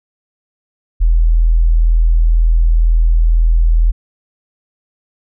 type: tone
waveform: sine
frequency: 41.02 Hz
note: E1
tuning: 8 cents flat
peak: -7 dBFS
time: 1-3.92 s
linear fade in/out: 20 ms
effects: none